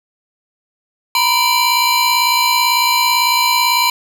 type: tone cluster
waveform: square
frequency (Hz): 950 / 1008 / 2338 / 4079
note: A#5 / B5 / D7 / C8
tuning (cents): +33 / +35 / -8 / -45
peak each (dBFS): -18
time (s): 1.15-3.9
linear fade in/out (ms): 2
effects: none